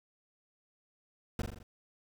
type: noise with echo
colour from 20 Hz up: brown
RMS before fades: -33 dBFS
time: 1.39-1.42 s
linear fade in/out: 2 ms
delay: 42 ms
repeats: 5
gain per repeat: -4 dB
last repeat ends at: 1.63 s
effects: none